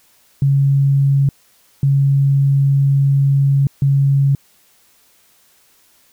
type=tone bursts at uneven times; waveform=sine; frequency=138.59 Hz; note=C#3; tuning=in tune; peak=-10 dBFS; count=3; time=0.42-1.29 / 1.83-3.67 / 3.82-4.35 s; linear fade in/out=2 ms; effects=white hiss -54 dBFS RMS until 6.12 s